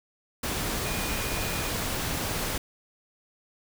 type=tone in noise; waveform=sine; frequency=2446 Hz; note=D#7; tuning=30 cents flat; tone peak=-39 dBFS; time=0.85-1.69 s; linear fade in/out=5 ms; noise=pink; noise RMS=-30 dBFS; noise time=0.43-2.58 s; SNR=-12 dB; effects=none